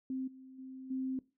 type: tone with level steps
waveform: sine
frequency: 261.6 Hz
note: C4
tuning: in tune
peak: -34 / -50 / -44 / -33 dBFS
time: 0.1-1.19 s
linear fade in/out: 2 ms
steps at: 0.27 / 0.58 / 0.9 s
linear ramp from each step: 10 ms
effects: noise-tail reverb RT60 0.3 s tail -20 dB re dry